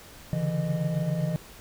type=tone cluster; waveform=triangle; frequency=139.6 / 147.3 / 166 / 613 Hz; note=C#3 / D3 / E3 / D#5; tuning=+13 / +6 / +12 / -26 cents; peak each=-30 / -30 / -25 / -33 dBFS; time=0.33-1.36 s; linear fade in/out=0 ms; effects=pink hiss -48 dBFS RMS until 1.6 s

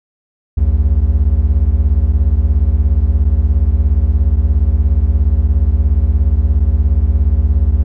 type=beating tone pair; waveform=triangle; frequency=61.74 / 78.74 Hz; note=B1 / D#2; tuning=0 / +21 cents; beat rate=17 Hz; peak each=-10 dBFS; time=0.57-7.84 s; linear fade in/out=10 ms; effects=none

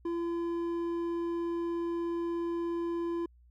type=tone with hard clipping; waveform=sine; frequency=339.6 Hz; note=F4; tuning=48 cents flat; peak=-32 dBFS; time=0.05-3.26 s; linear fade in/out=5 ms; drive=6 dB; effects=added 60 Hz sine -57 dBFS peak until 3.5 s

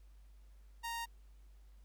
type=tone; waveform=sawtooth; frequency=930 Hz; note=A#5; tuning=4 cents flat; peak=-35 dBFS; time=0.83-1.06 s; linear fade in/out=20 ms; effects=added 50 Hz sine -56 dBFS peak until 1.84 s + pink hiss -75 dBFS RMS until 1.84 s

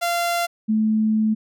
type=tone pair in turn; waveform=sawtooth / sine; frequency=690 / 217.3 Hz; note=F5 / A3; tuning=-21 / -21 cents; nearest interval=octave + minor sixth; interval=2000 cents; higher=first; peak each=-16 dBFS; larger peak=neither; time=0.01-0.47 / 0.68-1.35 s; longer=second; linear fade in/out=20 ms; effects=none

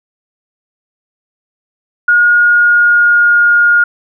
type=tone with pitch glide; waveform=sine; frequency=1436 to 1424.4 Hz; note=F6 to F6; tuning=+48 to +34 cents; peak=-5 dBFS; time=2.08-3.84 s; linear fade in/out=5 ms; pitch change=-14 cents; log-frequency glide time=2.23-3.39 s; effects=none

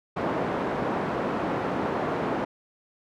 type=band-pass noise; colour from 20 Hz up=pink; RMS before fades=-28 dBFS; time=0.16-2.45 s; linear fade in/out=10 ms; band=210 to 1100 Hz; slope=12 dB/octave; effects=none

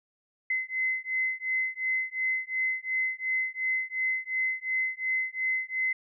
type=beating tone pair; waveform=sine; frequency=2047 / 2049.8 Hz; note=C7 / C7; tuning=-38 / -36 cents; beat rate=2.8 Hz; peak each=-30 dBFS; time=0.5-5.93 s; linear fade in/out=5 ms; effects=none

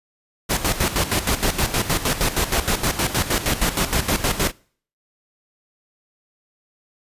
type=noise with tremolo; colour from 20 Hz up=pink; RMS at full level=-19 dBFS; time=0.49-4.52 s; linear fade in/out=20 ms; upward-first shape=square; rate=6.4 Hz; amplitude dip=70%; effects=noise-tail reverb RT60 0.5 s tail -25 dB re dry + resampled to 32000 Hz

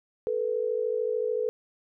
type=tone pair together; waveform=sine; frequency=436.5 / 490 Hz; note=A4 / B4; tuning=-14 / -14 cents; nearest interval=major second; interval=200 cents; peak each=-28 dBFS; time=0.27-1.49 s; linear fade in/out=0 ms; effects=none

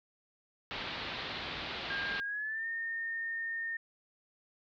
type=low-pass noise; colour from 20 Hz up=white; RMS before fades=-40 dBFS; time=0.71-2.2 s; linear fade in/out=0 ms; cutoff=4200 Hz; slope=48 dB/octave
type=tone with pitch glide; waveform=sine; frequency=1610 to 1828.2 Hz; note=G6 to A#6; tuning=+46 to -34 cents; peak=-34 dBFS; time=1.9-3.77 s; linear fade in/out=5 ms; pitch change=+220 cents; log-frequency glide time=2.2-2.67 s
effects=none

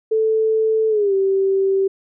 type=tone with pitch glide; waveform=sine; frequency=440 to 387.5 Hz; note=A4 to G4; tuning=0 to -20 cents; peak=-14 dBFS; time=0.11-1.88 s; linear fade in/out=10 ms; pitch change=-220 cents; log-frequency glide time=0.89-1.14 s; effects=none

